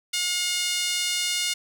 5% pulse tone with high-pass filter, 717 Hz, F5, 45 cents sharp, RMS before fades -26 dBFS, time 0.13-1.54 s, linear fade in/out 10 ms, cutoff 2400 Hz, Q 1.5, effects none

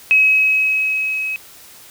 sine tone with level ramp, 2554 Hz, D#7, 45 cents sharp, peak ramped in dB -8 to -20 dBFS, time 0.11-1.36 s, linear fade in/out 0 ms, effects white hiss -42 dBFS RMS until 1.9 s

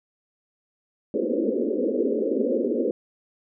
white band-pass noise, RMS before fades -24 dBFS, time 1.14-2.91 s, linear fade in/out 2 ms, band 220 to 540 Hz, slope 96 dB/octave, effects none

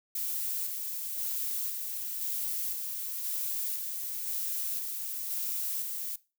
violet noise with tremolo, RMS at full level -33 dBFS, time 0.15-6.16 s, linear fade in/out 5 ms, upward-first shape square, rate 0.97 Hz, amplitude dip 30%, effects noise-tail reverb RT60 0.3 s tail -20 dB re dry

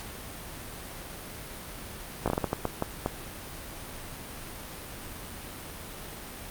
slowing click train, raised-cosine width 1 ms, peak -12 dBFS, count 10, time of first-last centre 2.26-3.061 s, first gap 17 ms, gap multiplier 1.39, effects pink hiss -41 dBFS RMS until 6.5 s + Opus 48 kbps

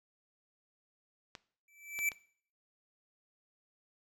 clicks, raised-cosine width 0.2 ms, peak -27 dBFS, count 3, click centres 1.352 / 1.99 / 2.118 s
square tone with exponential growth, 2320 Hz, D7, 22 cents flat, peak -27 dBFS, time 1.68-2.09 s, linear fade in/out 2 ms, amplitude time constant 87 ms
effects noise-tail reverb RT60 0.5 s tail -19 dB re dry

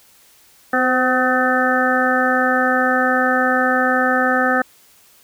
harmonic tone with a mistuned harmonic, 254.1 Hz, B3, 49 cents sharp, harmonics 1 / 2 / 3 / 5 / 6 / 7, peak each -21 / -21 / -21 / -21 / -21 / -21 dBFS, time 0.73-4.62 s, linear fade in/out 5 ms, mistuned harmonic 2, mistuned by +28 cents, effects white hiss -51 dBFS RMS until 5.23 s

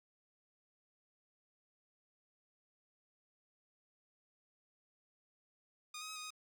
10% pulse tone with pitch steps, 1228 / 1260 / 1274 / 1240 / 1252 Hz, D#6 / D#6 / D#6 / D#6 / D#6, -23 / +21 / +41 / -6 / +10 cents, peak -36 dBFS, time 5.94-6.305 s, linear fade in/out 5 ms, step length 73 ms, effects none

